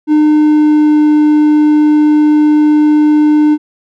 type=tone with pitch glide; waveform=triangle; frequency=303.4 to 301.3 Hz; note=D#4 to D4; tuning=-44 to +44 cents; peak=-3 dBFS; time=0.07-3.58 s; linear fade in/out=50 ms; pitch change=-12 cents; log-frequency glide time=0.33-1.06 s; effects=none